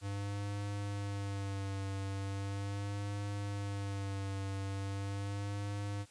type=tone with vibrato; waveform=square; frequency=99.6 Hz; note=G2; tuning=28 cents sharp; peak=-37 dBFS; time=0.01-6.06 s; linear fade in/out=50 ms; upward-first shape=sine; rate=0.39 Hz; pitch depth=34 cents each way; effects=white hiss -62 dBFS RMS until 6.1 s + resampled to 22050 Hz